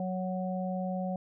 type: harmonic tone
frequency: 185 Hz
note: F#3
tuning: in tune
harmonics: 1 / 3 / 4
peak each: -32 / -37 / -38 dBFS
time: 0-1.16 s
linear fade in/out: 2 ms
effects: none